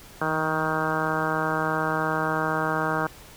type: harmonic tone with a mistuned harmonic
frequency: 157.2 Hz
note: D#3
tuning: 18 cents sharp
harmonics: 1 / 2 / 3 / 4 / 5 / 6 / 7 / 8 / 9 / 10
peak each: -32 / -32 / -32 / -32 / -32 / -32 / -32 / -32 / -32 / -32 dBFS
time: 0.21-3.07 s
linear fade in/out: 5 ms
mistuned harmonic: 1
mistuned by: +39 cents
effects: pink hiss -47 dBFS RMS until 3.36 s